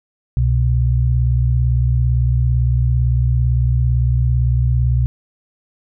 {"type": "tone pair together", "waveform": "sine", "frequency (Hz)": [65.67, 123.47], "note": ["C2", "B2"], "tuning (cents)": [7, 0], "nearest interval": "major seventh", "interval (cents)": 1093, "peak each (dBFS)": -15, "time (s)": [0.37, 5.06], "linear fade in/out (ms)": 0, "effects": []}